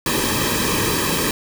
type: noise with comb filter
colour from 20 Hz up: pink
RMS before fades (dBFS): -20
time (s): 0.06-1.31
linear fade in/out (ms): 2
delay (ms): 1.4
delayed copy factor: -0.8
effects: none